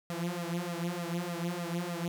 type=tone with flanger; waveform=sawtooth; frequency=172.7 Hz; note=F3; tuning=19 cents flat; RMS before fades=-35 dBFS; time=0.1-2.08 s; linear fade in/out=0 ms; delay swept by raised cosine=1.5 to 5.5 ms; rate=3.3 Hz; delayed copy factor=+0.95; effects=none